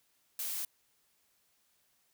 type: noise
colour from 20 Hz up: blue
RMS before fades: -37 dBFS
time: 0.39-0.65 s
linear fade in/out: 2 ms
effects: white hiss -73 dBFS RMS until 2.13 s